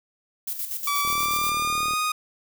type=noise with tremolo; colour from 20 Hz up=violet; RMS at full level=-29 dBFS; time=0.47-1.51 s; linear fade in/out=5 ms; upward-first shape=square; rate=8.3 Hz; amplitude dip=55%
type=tone with pitch glide; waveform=sawtooth; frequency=1150 to 1239.7 Hz; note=D6 to D#6; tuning=-37 to -7 cents; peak=-19 dBFS; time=0.87-2.12 s; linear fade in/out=5 ms; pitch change=+130 cents; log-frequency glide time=1.02-1.94 s
type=click train; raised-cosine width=2 ms; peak=-26 dBFS; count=35; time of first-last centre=1.05-1.935 s; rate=38.4 Hz
effects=none